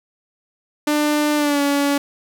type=tone with pitch glide; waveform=sawtooth; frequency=298.1 to 283.8 Hz; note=D4 to C#4; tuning=+26 to +41 cents; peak=-12 dBFS; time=0.87-1.98 s; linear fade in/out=5 ms; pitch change=-85 cents; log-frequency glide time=1.36-1.61 s; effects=none